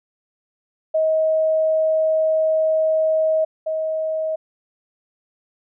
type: tone pair in turn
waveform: sine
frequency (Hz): 633 / 633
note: D#5 / D#5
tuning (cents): +30 / +30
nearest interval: unison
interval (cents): 0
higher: neither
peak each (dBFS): -15 / -20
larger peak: first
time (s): 0.94-3.45 / 3.66-4.36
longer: first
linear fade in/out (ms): 10
effects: none